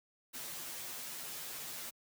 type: noise with comb filter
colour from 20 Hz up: white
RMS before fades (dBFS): -44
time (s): 0.33-1.91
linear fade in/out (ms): 20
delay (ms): 9.9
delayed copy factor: -0.85
effects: high-pass 80 Hz 12 dB/octave